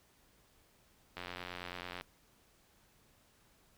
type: click train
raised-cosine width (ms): 0.3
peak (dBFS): -26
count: 76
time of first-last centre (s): 1.17-2.011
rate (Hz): 89.2
effects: pink hiss -68 dBFS RMS until 3.77 s